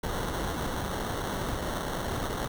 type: noise with sample-and-hold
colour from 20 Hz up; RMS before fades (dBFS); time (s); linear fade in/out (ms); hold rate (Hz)
pink; -32; 0.03-2.48; 10; 2450
effects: none